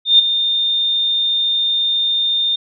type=tone with ADSR envelope; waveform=sine; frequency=3627 Hz; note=A#7; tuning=48 cents flat; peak=-4 dBFS; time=0.05-2.56 s; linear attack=140 ms; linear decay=12 ms; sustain=-10 dB; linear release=8 ms; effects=none

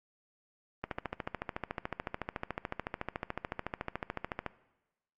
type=click train; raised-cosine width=0.5 ms; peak=-19 dBFS; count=51; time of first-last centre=0.84-4.463 s; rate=13.8 Hz; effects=noise-tail reverb RT60 1.0 s tail -19 dB re dry + Opus 32 kbps

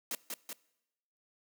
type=noise with echo; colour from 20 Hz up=white; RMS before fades=-36 dBFS; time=0.11-0.15 s; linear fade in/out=2 ms; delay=190 ms; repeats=2; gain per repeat=-3 dB; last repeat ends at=0.53 s; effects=noise-tail reverb RT60 0.9 s tail -22 dB re dry + high-pass 200 Hz 12 dB/octave

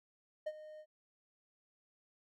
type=tone with ADSR envelope; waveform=triangle; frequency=615 Hz; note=D#5; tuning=20 cents flat; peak=-32 dBFS; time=0.46-0.86 s; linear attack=11 ms; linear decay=46 ms; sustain=-15 dB; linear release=61 ms; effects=none

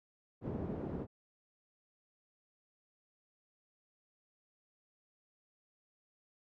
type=band-pass noise; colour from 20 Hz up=pink; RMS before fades=-40 dBFS; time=0.41-1.07 s; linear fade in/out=50 ms; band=100 to 460 Hz; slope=12 dB/octave; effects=none

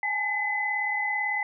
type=tone cluster; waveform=sine; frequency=822 / 860 / 2020 Hz; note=G#5 / A5 / B6; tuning=-18 / -40 / +39 cents; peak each=-33 / -34 / -26 dBFS; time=0.03-1.43 s; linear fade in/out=2 ms; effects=none

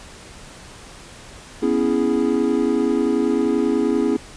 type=chord; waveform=triangle; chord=C# minor seventh; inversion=third; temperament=equal; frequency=246.9 / 277.2 / 329.6 / 415.3 Hz; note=B3 / C#4 / E4 / G#4; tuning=0 / 0 / 0 / 0 cents; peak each=-20 dBFS; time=1.62-4.17 s; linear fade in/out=10 ms; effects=pink hiss -41 dBFS RMS until 4.36 s + resampled to 22050 Hz

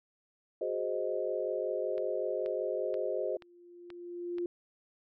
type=chord; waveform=sine; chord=Ab dominant seventh; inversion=third; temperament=equal; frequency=370 / 415.3 / 523.3 / 622.3 Hz; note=Gb4 / Ab4 / C5 / Eb5; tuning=0 / 0 / 0 / 0 cents; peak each=-37 / -37 / -35 / -36 dBFS; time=0.61-3.37 s; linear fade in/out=5 ms
type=click train; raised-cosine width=0.3 ms; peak=-33 dBFS; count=6; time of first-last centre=1.98-4.384 s; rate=2.08 Hz
type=tone with exponential growth; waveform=sine; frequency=349.2 Hz; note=F4; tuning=in tune; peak=-30 dBFS; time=3.03-4.46 s; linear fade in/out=2 ms; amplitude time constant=310 ms
effects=none

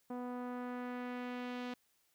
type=tone with low-pass filter sweep; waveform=sawtooth; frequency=247.1 Hz; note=B3; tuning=1 cent sharp; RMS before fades=-42 dBFS; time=0.1-1.74 s; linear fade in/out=5 ms; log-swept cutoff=920 to 3700 Hz; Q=1.2; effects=white hiss -75 dBFS RMS until 2.14 s

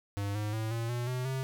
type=tone with pitch steps; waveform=square; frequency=100.7 / 105.4 / 110.32 / 115.47 / 120.87 / 126.51 / 132.41 Hz; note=G2 / G#2 / A2 / A#2 / B2 / B2 / C3; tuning=+47 / +26 / +5 / -16 / -37 / +42 / +21 cents; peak=-32 dBFS; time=0.17-1.43 s; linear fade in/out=0 ms; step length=180 ms; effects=none

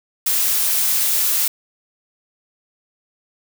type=noise; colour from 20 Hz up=blue; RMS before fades=-18 dBFS; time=0.26-1.48 s; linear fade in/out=5 ms; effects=none

